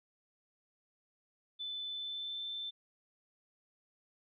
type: tone with pitch glide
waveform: sine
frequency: 3511 to 3544 Hz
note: A7 to A7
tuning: -4 to +12 cents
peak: -38 dBFS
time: 1.59-2.71 s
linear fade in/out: 20 ms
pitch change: +16 cents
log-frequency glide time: 1.88-2.45 s
effects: none